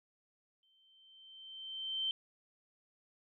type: tone with exponential growth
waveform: sine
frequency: 3110 Hz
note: G7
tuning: 14 cents flat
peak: -31 dBFS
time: 0.63-2.11 s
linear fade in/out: 1 ms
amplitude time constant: 320 ms
effects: none